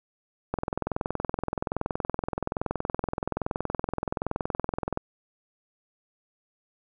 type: click train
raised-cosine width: 1 ms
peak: -13 dBFS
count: 95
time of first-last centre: 0.54-4.974 s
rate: 21.2 Hz
effects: none